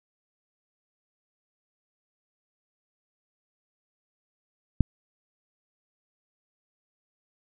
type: click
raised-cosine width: 5 ms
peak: -6 dBFS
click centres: 4.807 s
effects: none